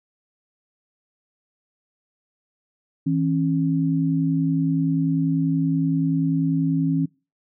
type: tone pair together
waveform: sine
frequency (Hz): 161.9 / 272.3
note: E3 / C#4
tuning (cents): -31 / -31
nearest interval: major sixth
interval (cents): 900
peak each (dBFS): -21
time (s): 3.06-7.06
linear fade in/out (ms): 10
effects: noise-tail reverb RT60 0.3 s tail -24 dB re dry